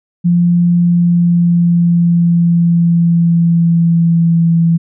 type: tone with pitch glide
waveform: sine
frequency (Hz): 173.7 to 166.82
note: F3 to E3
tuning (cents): -9 to +21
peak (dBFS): -7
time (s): 0.24-4.78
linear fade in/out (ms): 20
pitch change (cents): -70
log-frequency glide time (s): 0.79-4.55
effects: none